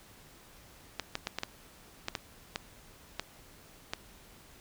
clicks, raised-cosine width 0.2 ms, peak -15 dBFS, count 10, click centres 0.997 / 1.154 / 1.271 / 1.386 / 1.434 / 2.084 / 2.152 / 2.559 / 3.196 / 3.935 s, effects pink hiss -56 dBFS RMS until 4.6 s

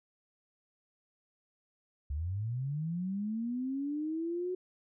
sine linear sweep, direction up, 67.1 to 370 Hz, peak -32 dBFS, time 2.1-4.55 s, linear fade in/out 5 ms, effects none

